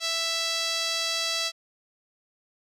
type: tone with band-pass filter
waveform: sawtooth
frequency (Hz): 661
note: E5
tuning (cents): +5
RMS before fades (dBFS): -28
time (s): 0-1.52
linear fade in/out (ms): 50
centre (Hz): 4500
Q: 2
effects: none